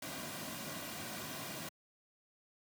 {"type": "noise with comb filter", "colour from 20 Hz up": "pink", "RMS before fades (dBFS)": -43, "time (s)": [0.02, 1.69], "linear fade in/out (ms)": 5, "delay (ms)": 2.3, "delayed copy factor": -0.55, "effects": ["high-pass 150 Hz 12 dB/octave"]}